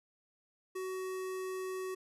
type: tone with notch filter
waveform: square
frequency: 374.6 Hz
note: F#4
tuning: 21 cents sharp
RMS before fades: -39 dBFS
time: 0.75-1.95 s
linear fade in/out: 10 ms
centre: 3800 Hz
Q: 1.8
effects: resampled to 32000 Hz

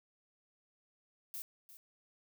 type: noise with echo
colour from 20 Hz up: violet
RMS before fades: -43 dBFS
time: 1.34-1.42 s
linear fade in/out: 0 ms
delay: 350 ms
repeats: 1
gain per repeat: -13 dB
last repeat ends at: 1.77 s
effects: none

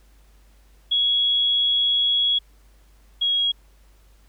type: tone pair in turn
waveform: sine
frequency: 3339 / 3301 Hz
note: G#7 / G#7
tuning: +9 / -11 cents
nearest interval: unison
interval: 20 cents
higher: first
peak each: -17 / -18 dBFS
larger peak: first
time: 0.91-2.39 / 3.21-3.52 s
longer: first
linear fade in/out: 10 ms
effects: added 50 Hz sine -51 dBFS peak until 4.28 s + pink hiss -61 dBFS RMS until 4.28 s

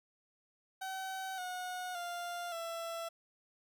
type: tone with pitch steps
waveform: 30% pulse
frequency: 762 / 729.3 / 698 / 668 Hz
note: G5 / F#5 / F5 / E5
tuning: -49 / -25 / -1 / +23 cents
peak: -36 dBFS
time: 0.81-3.09 s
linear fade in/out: 10 ms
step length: 570 ms
effects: none

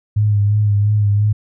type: tone with vibrato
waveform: sine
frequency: 103.83 Hz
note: G#2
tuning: in tune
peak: -11 dBFS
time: 0.16-1.33 s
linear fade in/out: 10 ms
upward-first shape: sine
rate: 2.9 Hz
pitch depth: 35 cents each way
effects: none

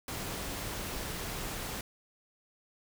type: noise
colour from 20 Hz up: pink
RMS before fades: -38 dBFS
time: 0.08-1.81 s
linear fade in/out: 2 ms
effects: none

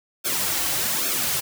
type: noise with flanger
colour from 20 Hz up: white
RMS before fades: -24 dBFS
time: 0.24-1.41 s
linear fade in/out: 20 ms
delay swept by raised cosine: 1 to 4.9 ms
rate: 1.2 Hz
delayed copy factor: -0.8
effects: none

